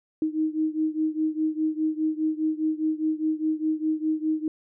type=beating tone pair; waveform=sine; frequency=311.1 / 316 Hz; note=D#4 / D#4; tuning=0 / +27 cents; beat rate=4.9 Hz; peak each=-25 / -27 dBFS; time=0.22-4.48 s; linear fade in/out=2 ms; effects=none